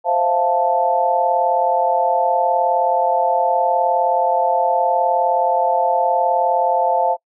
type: chord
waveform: sine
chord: F major seventh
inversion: second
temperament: equal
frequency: 523.3 / 659.3 / 698.5 / 880 Hz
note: C5 / E5 / F5 / A5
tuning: 0 / 0 / 0 / 0 cents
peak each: -21 / -23 / -18 / -18 dBFS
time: 0.04-7.17 s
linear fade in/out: 50 ms
effects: noise-tail reverb RT60 0.1 s tail -25 dB re dry